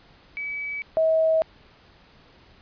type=tone pair in turn; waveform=sine; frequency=2286 / 641.5 Hz; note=D7 / E5; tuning=-47 / -47 cents; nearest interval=octave + minor seventh; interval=2200 cents; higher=first; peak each=-28 / -17 dBFS; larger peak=second; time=0.37-0.82 / 0.97-1.42 s; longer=neither; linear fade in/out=0 ms; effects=pink hiss -54 dBFS RMS until 2.61 s + resampled to 11025 Hz